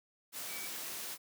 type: tone in noise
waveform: sine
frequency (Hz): 2291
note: D7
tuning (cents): -44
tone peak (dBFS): -46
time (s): 0.47-0.7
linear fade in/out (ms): 50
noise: white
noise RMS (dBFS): -42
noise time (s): 0.32-1.18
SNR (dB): -7
effects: high-pass 150 Hz 12 dB/octave